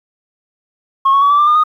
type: tone with pitch steps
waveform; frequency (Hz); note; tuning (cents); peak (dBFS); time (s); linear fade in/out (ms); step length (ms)
sine; 1085 / 1109.1 / 1133.7 / 1158.9 / 1184.6 / 1210.9 / 1237.7; C#6 / C#6 / C#6 / D6 / D6 / D#6 / D#6; -37 / +1 / +39 / -23 / +15 / -47 / -9; -6; 1.05-1.638; 10; 84
effects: tanh soft clip ceiling -5 dBFS + 8-bit